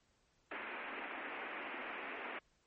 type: band-pass noise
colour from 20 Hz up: white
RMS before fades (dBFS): -45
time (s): 0.51-2.39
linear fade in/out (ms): 5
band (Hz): 230 to 2600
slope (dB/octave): 48
effects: pink hiss -75 dBFS RMS until 2.66 s + MP3 32 kbps